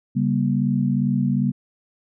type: chord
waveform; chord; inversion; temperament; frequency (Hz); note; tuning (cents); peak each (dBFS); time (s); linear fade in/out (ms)
sine; G diminished; second; equal with one note detuned; 138.59 / 196 / 238.5; Db3 / G3 / Bb3; 0 / 0 / +40; -22; 0.15-1.52; 20
effects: none